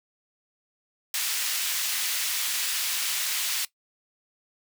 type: high-pass noise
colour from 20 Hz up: pink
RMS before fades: -28 dBFS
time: 1.14-3.65 s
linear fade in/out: 2 ms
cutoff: 2500 Hz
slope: 12 dB/octave
effects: noise-tail reverb RT60 0.1 s tail -18 dB re dry